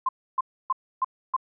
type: tone bursts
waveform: sine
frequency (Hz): 1046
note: C6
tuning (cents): -1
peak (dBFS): -20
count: 5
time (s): 0.06-1.365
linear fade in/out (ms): 5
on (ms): 29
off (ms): 290
effects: none